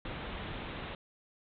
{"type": "low-pass noise", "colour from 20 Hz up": "pink", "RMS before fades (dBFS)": -41, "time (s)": [0.05, 0.95], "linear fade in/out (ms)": 2, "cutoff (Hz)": 3800, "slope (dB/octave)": 96, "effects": []}